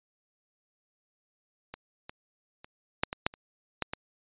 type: clicks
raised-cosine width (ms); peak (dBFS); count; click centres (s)
0.3; -23 / -25 / -30 / -8 / -17 / -9 / -30 / -13 / -17; 9; 1.74 / 2.095 / 2.645 / 3.035 / 3.129 / 3.265 / 3.339 / 3.823 / 3.935
effects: resampled to 8000 Hz